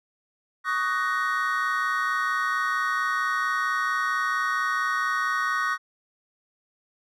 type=chord; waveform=triangle; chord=D# minor seventh; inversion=third; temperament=just; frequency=1120.1 / 1244.5 / 1493.4 / 1866.8 Hz; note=C#6 / D#6 / F#6 / A#6; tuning=+18 / 0 / +16 / +2 cents; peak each=-27 dBFS; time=0.64-5.78 s; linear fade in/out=50 ms; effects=none